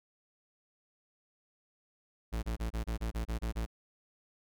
45% pulse tone bursts, 56.2 Hz, A1, 37 cents sharp, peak -32 dBFS, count 10, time 2.32-3.663 s, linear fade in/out 20 ms, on 110 ms, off 27 ms, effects none

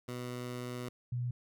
15% pulse / sine tone pair in turn, 123.47 / 122.33 Hz, B2 / B2, 0 / -16 cents, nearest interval unison, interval 16 cents, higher first, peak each -32 / -32 dBFS, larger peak neither, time 0.08-0.89 / 1.12-1.31 s, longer first, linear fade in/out 5 ms, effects none

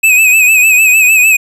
square tone with vibrato, 2558 Hz, D#7, 47 cents sharp, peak -5 dBFS, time 0.03-1.37 s, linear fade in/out 10 ms, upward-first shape sine, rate 6.6 Hz, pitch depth 60 cents each way, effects resampled to 32000 Hz

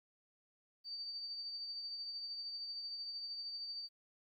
sine tone with tremolo, 4614 Hz, D8, 31 cents flat, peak -40 dBFS, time 0.84-3.89 s, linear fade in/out 50 ms, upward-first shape triangle, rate 13 Hz, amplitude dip 40%, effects 13-bit

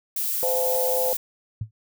violet noise, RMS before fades -26 dBFS, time 0.16-1.17 s, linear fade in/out 5 ms
harmonic tone, 171 Hz, F3, 36 cents flat, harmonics 3 / 4 / 5, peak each -23 / -32 / -34 dBFS, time 0.43-1.13 s, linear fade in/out 0 ms
sine tone with exponential decay, 109 Hz, A2, 16 cents flat, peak -22 dBFS, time 1.61-1.71 s, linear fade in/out 5 ms, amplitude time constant 20 ms
effects none

